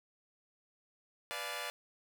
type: chord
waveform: 10% pulse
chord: B diminished seventh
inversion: none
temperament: equal with one note detuned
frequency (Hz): 493.9 / 587.3 / 698.5 / 850.5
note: B4 / D5 / F5 / Ab5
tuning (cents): 0 / 0 / 0 / +41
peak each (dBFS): -37 / -34 / -36 / -37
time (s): 1.31-1.7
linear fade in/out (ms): 0
effects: none